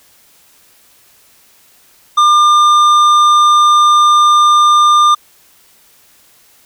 sine tone with tanh clipping, 1200 Hz, D6, 37 cents sharp, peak -7 dBFS, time 2.17-5.15 s, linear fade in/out 10 ms, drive 11 dB, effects white hiss -48 dBFS RMS until 6.65 s

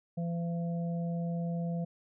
harmonic tone, 169.7 Hz, F3, 49 cents flat, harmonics 1 / 3 / 4, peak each -31 / -43 / -44 dBFS, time 0.17-1.85 s, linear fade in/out 10 ms, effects none

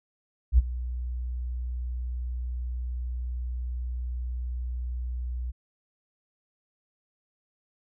sine tone with ADSR envelope, 61.3 Hz, B1, 12 cents flat, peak -12 dBFS, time 0.52-5.52 s, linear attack 62 ms, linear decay 26 ms, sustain -17 dB, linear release 22 ms, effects none

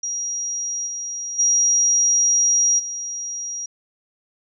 sine tone with level steps, 5720 Hz, F8, 41 cents sharp, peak -23 / -26 / -14 / -26 dBFS, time 0.03-3.66 s, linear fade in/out 5 ms, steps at 0.86 / 1.38 / 2.78 s, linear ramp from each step 20 ms, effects none

